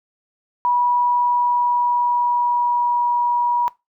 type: tone with pitch glide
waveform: sine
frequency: 973 to 963.5 Hz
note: B5 to B5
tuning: -26 to -43 cents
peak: -15 dBFS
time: 0.65-3.68 s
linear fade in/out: 0 ms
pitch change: -17 cents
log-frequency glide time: 0.94-3.09 s
effects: noise-tail reverb RT60 0.2 s tail -20 dB re dry